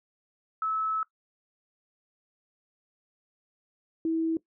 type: tone pair in turn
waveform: sine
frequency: 1300 / 325 Hz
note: E6 / E4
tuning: -24 / -24 cents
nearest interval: 2 octaves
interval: 2400 cents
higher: first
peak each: -26 / -24 dBFS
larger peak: second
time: 0.62-1.03 / 4.05-4.37 s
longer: first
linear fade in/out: 2 ms
effects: noise-tail reverb RT60 0.1 s tail -19 dB re dry